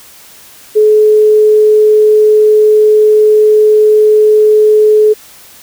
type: tone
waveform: sine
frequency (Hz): 427.3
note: G#4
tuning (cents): +49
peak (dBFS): -3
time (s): 0.75-5.14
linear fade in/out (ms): 20
effects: white hiss -37 dBFS RMS until 5.62 s